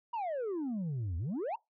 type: exponential two-way sweep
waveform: sine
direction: down then up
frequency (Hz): 978 to 78.9 to 978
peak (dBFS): -30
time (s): 0.13-1.56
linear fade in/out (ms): 10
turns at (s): 1.17
effects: noise-tail reverb RT60 0.2 s tail -25 dB re dry + tanh soft clip ceiling -32 dBFS